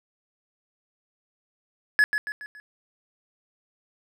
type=tone with echo; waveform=triangle; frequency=1700 Hz; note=G#6; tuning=40 cents sharp; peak=-13 dBFS; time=1.99-2.04 s; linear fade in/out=0 ms; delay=140 ms; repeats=4; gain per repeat=-7 dB; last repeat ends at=2.6 s; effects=none